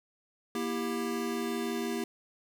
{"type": "chord", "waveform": "square", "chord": "E diminished", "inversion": "second", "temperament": "just", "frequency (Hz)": [237.3, 329.6, 395.6], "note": ["Bb3", "E4", "G4"], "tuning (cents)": [31, 0, 16], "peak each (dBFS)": [-35, -38, -36], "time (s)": [0.55, 2.04], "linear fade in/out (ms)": 2, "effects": []}